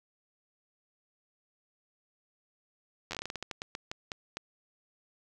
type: slowing click train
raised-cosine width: 0.2 ms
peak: -19 dBFS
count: 17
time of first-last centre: 3.11-4.37 s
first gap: 10 ms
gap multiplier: 1.24
effects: none